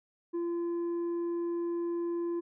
sine tone with tanh clipping, 342.4 Hz, F4, 34 cents flat, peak -31 dBFS, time 0.33-2.41 s, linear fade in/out 20 ms, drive 4 dB, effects none

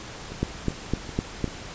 two click trains, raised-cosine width 3 ms, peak -24 / -10 dBFS, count 4 / 5, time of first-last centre 0.32-1.478 / 0.43-1.443 s, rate 2.59 / 3.95 Hz, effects pink hiss -39 dBFS RMS until 1.74 s + resampled to 16000 Hz

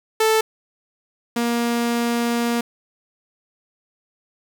sawtooth tone pair in turn, 440 / 236.1 Hz, A4 / A#3, 0 / +22 cents, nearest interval major seventh, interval 1078 cents, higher first, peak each -11 / -15 dBFS, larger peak first, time 0.2-0.41 / 1.36-2.61 s, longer second, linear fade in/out 5 ms, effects 7-bit

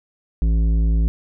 triangle tone with tanh clipping, 55.1 Hz, A1, 3 cents sharp, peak -16 dBFS, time 0.42-1.08 s, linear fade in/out 0 ms, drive 15 dB, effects none

